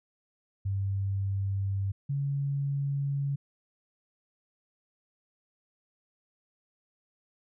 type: tone pair in turn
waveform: sine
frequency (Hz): 98 / 140.12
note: G2 / C#3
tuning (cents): 0 / +19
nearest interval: tritone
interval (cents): 619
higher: second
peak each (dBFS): -27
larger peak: neither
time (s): 0.65-1.92 / 2.09-3.36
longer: neither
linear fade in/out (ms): 10
effects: none